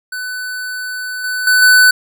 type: tone with level steps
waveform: square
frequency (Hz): 1500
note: F#6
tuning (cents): +23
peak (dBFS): -22 / -18 / -9 / -6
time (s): 0.12-1.91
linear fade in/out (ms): 5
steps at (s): 1.24 / 1.47 / 1.62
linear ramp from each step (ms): 2
effects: none